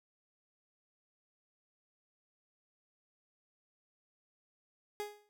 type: tone with exponential decay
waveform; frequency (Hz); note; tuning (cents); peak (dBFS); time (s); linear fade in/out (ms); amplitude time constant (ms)
30% pulse; 415.3; G#4; 0; -32; 5-5.29; 0; 62
effects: none